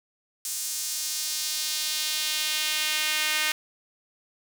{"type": "tone with high-pass filter sweep", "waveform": "sawtooth", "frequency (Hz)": 307.4, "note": "D#4", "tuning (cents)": -21, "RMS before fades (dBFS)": -28, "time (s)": [0.45, 3.52], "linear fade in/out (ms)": 2, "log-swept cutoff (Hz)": [7200, 2100], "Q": 1.3, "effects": []}